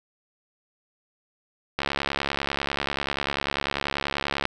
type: click train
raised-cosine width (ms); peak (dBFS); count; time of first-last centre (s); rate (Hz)
0.3; -9; 188; 1.79-4.454; 70.2
effects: none